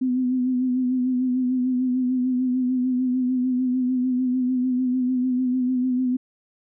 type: tone with vibrato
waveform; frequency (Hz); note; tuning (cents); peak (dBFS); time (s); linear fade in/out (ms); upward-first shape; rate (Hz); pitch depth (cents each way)
sine; 253.4; B3; +45; -19; 0.01-6.17; 10; sine; 6.7; 38
effects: none

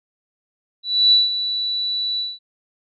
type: tone with ADSR envelope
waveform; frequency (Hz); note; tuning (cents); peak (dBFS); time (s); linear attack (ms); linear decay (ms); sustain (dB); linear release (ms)
sine; 3951; B7; 0; -9; 0.83-2.39; 290; 170; -11; 200
effects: none

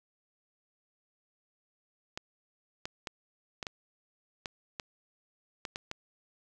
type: clicks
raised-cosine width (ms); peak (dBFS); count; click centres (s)
0.2; -19; 10; 2.175 / 2.855 / 3.072 / 3.628 / 3.668 / 4.458 / 4.798 / 5.652 / 5.759 / 5.914
effects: none

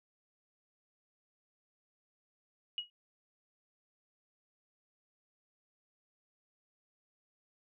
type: tone with exponential decay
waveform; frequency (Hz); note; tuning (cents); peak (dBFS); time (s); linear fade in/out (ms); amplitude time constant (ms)
sine; 2899; F#7; -36; -30; 2.78-2.9; 1; 25
effects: none

